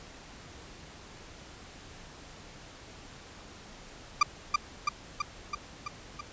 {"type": "tone with echo", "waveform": "35% pulse", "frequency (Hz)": 1188, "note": "D6", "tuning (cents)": 20, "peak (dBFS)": -16, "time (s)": [4.21, 4.23], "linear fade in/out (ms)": 5, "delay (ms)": 330, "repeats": 6, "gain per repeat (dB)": -3, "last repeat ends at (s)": 6.21, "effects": ["pink hiss -49 dBFS RMS until 6.32 s", "resampled to 16000 Hz"]}